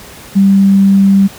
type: tone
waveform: sine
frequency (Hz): 196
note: G3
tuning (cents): 0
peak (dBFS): -4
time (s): 0.35-1.28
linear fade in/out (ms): 20
effects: pink hiss -33 dBFS RMS until 1.38 s + high-pass 60 Hz 12 dB/octave